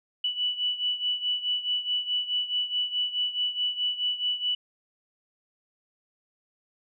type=beating tone pair; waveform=sine; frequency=2960 / 2964.7 Hz; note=F#7 / F#7; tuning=0 / +3 cents; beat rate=4.7 Hz; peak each=-27 / -31 dBFS; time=0.24-4.55 s; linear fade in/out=5 ms; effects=none